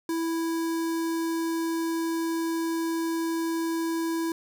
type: tone with notch filter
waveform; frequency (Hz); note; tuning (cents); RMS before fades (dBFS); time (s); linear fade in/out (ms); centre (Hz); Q
square; 329.6; E4; 0; -28; 0.09-4.32; 2; 2700; 1.4
effects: 10-bit